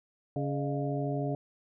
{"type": "harmonic tone with a mistuned harmonic", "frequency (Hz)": 140.4, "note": "C#3", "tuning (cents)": 22, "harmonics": [1, 2, 3, 4, 5], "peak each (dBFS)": [-32, -35, -37, -38, -39], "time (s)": [0.36, 1.35], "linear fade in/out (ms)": 2, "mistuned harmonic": 4, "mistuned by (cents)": 140, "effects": []}